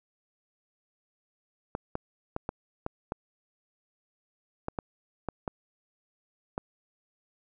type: clicks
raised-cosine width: 1 ms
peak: -17 dBFS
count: 11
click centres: 1.751 / 1.954 / 2.364 / 2.491 / 2.864 / 3.121 / 4.684 / 4.788 / 5.287 / 5.478 / 6.579 s
effects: none